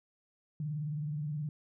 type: tone with vibrato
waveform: sine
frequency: 149.8 Hz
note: D3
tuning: 35 cents sharp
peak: -33 dBFS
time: 0.6-1.49 s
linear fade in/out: 2 ms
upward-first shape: sine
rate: 19 Hz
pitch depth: 90 cents each way
effects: none